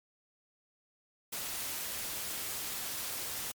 white noise, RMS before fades -38 dBFS, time 1.32-3.52 s, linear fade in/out 10 ms, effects MP3 96 kbps

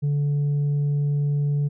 sine tone with tanh clipping, 144.7 Hz, D3, 25 cents flat, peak -20 dBFS, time 0.02-1.69 s, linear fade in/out 20 ms, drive 2 dB, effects none

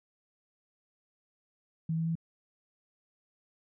sine tone with pitch steps, 161.8 / 163.4 / 165.01 Hz, E3 / E3 / E3, -32 / -15 / +2 cents, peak -28 dBFS, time 1.89-2.154 s, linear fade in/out 5 ms, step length 88 ms, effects none

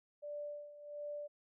sine tone with tremolo, 587 Hz, D5, 1 cent flat, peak -40 dBFS, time 0.22-1.28 s, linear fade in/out 20 ms, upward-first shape sine, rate 1.4 Hz, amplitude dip 75%, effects none

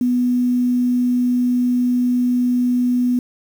sine tone with quantisation, 246.9 Hz, B3, in tune, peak -14 dBFS, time 0.01-3.19 s, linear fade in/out 2 ms, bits 7, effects none

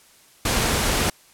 pink noise, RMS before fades -21 dBFS, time 0.45-1.1 s, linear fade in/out 5 ms, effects white hiss -53 dBFS RMS until 1.33 s + low-pass 12000 Hz 12 dB/octave

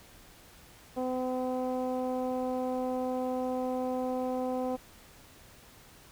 15% pulse tone with low-pass filter, 254.8 Hz, C4, 46 cents flat, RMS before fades -32 dBFS, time 0.96-4.77 s, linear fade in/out 20 ms, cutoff 670 Hz, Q 1.2, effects pink hiss -55 dBFS RMS until 6.11 s

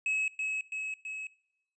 triangle tone with echo, 2572 Hz, E7, 43 cents flat, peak -26 dBFS, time 0.06-0.28 s, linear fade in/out 2 ms, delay 330 ms, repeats 3, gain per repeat -3 dB, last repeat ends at 1.27 s, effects noise-tail reverb RT60 0.8 s tail -21 dB re dry + resampled to 22050 Hz

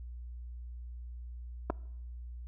clicks, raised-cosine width 1 ms, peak -17 / -20 dBFS, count 2, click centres 1.7 / 1.703 s, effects noise-tail reverb RT60 0.9 s tail -24 dB re dry + added 60 Hz sine -41 dBFS peak until 2.47 s

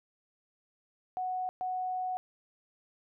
sine tone bursts at uneven times, 739 Hz, F#5, 2 cents flat, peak -31 dBFS, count 2, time 1.17-1.49 / 1.61-2.17 s, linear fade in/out 0 ms, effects none

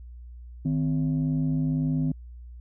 sine tone pair together, 155.56 / 257.3 Hz, D#3 / C4, 0 / -29 cents, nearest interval major sixth, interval 871 cents, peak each -23 / -25 dBFS, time 0.65-2.12 s, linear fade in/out 5 ms, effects tanh soft clip ceiling -18 dBFS + added 60 Hz sine -40 dBFS peak until 2.6 s

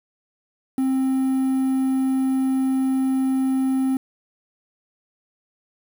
triangle tone with quantisation, 264.1 Hz, C4, 16 cents sharp, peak -16 dBFS, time 0.78-3.97 s, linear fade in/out 2 ms, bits 7, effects none

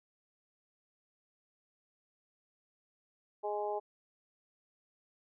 harmonic tone, 207.9 Hz, G#3, 2 cents sharp, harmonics 2 / 3 / 4 / 5, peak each -37 / -39 / -37 / -49 dBFS, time 3.43-3.8 s, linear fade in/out 20 ms, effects none

